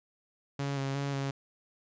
sawtooth tone with pitch steps, 140.1 / 136.5 / 140.3 / 137.5 Hz, C#3 / C#3 / C#3 / C#3, +19 / -26 / +21 / -14 cents, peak -27 dBFS, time 0.59-1.31 s, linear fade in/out 5 ms, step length 180 ms, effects resampled to 16000 Hz

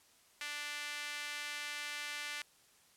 sawtooth tone with high-pass filter, 293.7 Hz, D4, in tune, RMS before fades -42 dBFS, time 0.41-2.42 s, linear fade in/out 2 ms, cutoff 2000 Hz, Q 1.6, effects white hiss -66 dBFS RMS until 2.96 s + low-pass 11000 Hz 12 dB/octave

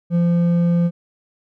sine tone with hard clipping, 172.1 Hz, F3, 25 cents flat, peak -15 dBFS, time 0.1-0.91 s, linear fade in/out 50 ms, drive 5 dB, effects none

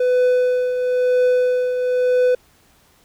triangle tone with tremolo, 500 Hz, B4, 21 cents sharp, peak -10 dBFS, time 0-2.35 s, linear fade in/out 5 ms, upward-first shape triangle, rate 1 Hz, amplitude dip 55%, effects pink hiss -55 dBFS RMS until 3.04 s

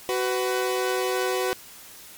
sawtooth tone pair together, 374 / 499.7 Hz, F#4 / B4, +19 / +20 cents, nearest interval perfect fourth, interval 501 cents, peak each -21 / -23 dBFS, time 0.09-1.53 s, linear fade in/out 0 ms, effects white hiss -45 dBFS RMS until 2.17 s + MP3 96 kbps

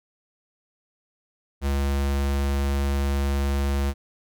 square tone, 69.6 Hz, C#2, 8 cents sharp, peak -22 dBFS, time 1.61-3.94 s, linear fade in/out 50 ms, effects none

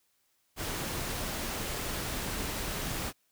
pink noise, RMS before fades -35 dBFS, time 0.56-3.13 s, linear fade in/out 50 ms, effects white hiss -73 dBFS RMS until 3.31 s

